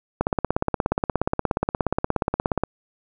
click train, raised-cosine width 1 ms, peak -6 dBFS, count 42, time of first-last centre 0.21-2.636 s, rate 16.9 Hz, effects none

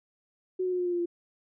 sine tone with pitch steps, 370 / 365.8 / 361.5 / 357.4 / 353.3 / 349.2 / 345.2 Hz, F#4 / F#4 / F#4 / F4 / F4 / F4 / F4, 0 / -20 / -40 / +40 / +20 / 0 / -20 cents, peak -26 dBFS, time 0.59-1.059 s, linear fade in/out 10 ms, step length 67 ms, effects none

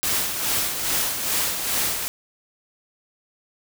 white noise with tremolo, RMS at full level -22 dBFS, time 0.03-2.08 s, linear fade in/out 0 ms, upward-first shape sine, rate 2.4 Hz, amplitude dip 50%, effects none

